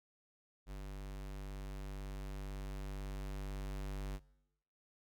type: tone with level ramp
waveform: square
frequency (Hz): 49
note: G1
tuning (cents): 0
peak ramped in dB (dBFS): -44 to -39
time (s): 0.66-4.2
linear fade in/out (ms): 50
effects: noise-tail reverb RT60 1.0 s tail -23 dB re dry